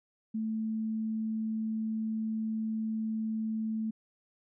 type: tone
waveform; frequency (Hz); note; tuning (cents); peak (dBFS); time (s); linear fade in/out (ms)
sine; 220.1; A3; +1; -30; 0.34-3.91; 10
effects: none